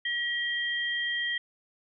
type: tone pair together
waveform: sine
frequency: 1915 / 3187 Hz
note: A#6 / G7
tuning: +46 / +28 cents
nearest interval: major sixth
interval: 882 cents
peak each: -29 / -32 dBFS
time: 0.05-1.38 s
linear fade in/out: 5 ms
effects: none